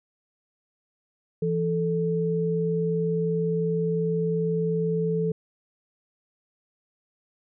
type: tone pair together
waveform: sine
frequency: 166.97 / 438.6 Hz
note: E3 / A4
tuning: +23 / -6 cents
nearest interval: octave + perfect fourth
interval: 1671 cents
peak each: -25 dBFS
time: 1.42-5.32 s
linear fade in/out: 5 ms
effects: none